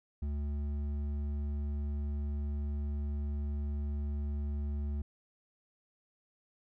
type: tone with hard clipping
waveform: triangle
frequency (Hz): 72.4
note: D2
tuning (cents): -24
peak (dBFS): -34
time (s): 0.22-5.02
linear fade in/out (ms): 5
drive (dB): 11
effects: none